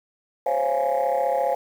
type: chord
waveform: sine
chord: Db major seventh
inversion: third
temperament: just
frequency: 519.7 / 554.4 / 693 / 831.5 Hz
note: C5 / Db5 / F5 / Ab5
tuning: -12 / 0 / -14 / +2 cents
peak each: -24 dBFS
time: 0.46-1.55 s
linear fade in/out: 5 ms
effects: tanh soft clip ceiling -14 dBFS + 8-bit